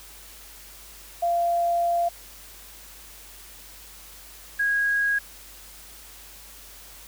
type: tone pair in turn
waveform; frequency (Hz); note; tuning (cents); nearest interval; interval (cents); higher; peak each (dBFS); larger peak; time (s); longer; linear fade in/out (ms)
sine; 689 / 1644.9; F5 / G#6; -24 / -17; octave + minor third; 1507; second; -20 / -20; neither; 1.22-2.09 / 4.59-5.19; first; 10
effects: added 49 Hz sine -51 dBFS peak until 7.07 s + white hiss -46 dBFS RMS until 7.07 s